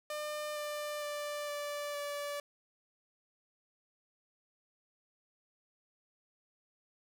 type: tone with pitch steps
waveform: sawtooth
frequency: 600 / 594.5 / 589 / 583.6 / 578.2 Hz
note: D5 / D5 / D5 / D5 / D5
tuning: +37 / +21 / +5 / -11 / -27 cents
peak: -33 dBFS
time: 0.1-2.4 s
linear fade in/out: 2 ms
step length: 460 ms
effects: none